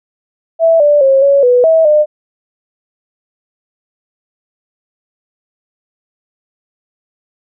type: tone with pitch steps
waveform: sine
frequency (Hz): 658 / 587 / 539 / 559 / 493.1 / 647 / 603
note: E5 / D5 / C#5 / C#5 / B4 / E5 / D5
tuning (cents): -3 / -1 / -49 / +14 / -3 / -32 / +46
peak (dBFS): -5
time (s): 0.59-2.06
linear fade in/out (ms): 50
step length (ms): 210
effects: none